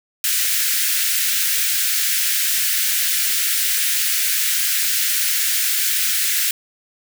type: high-pass noise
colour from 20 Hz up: white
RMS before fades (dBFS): -19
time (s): 0.24-6.51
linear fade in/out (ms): 2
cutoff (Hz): 1500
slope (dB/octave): 48
effects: none